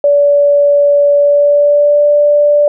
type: tone with pitch glide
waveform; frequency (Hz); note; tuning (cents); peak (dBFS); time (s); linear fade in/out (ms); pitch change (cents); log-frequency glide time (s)
sine; 575 to 586.1; D5 to D5; -37 to -4; -5; 0.04-2.68; 2; +33; 1.15-2.05
effects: none